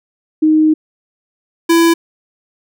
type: tone pair in turn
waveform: sine / square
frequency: 311.1 / 333.7 Hz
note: D#4 / E4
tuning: 0 / +21 cents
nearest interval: minor second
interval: 121 cents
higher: second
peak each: -7 / -8 dBFS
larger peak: first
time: 0.42-0.74 / 1.69-1.94 s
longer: first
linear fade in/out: 10 ms
effects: none

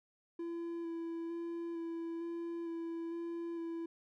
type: tone with vibrato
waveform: triangle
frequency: 335.5 Hz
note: E4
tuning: 31 cents sharp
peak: -36 dBFS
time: 0.39-3.86 s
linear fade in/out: 5 ms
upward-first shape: square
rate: 1.1 Hz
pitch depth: 13 cents each way
effects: none

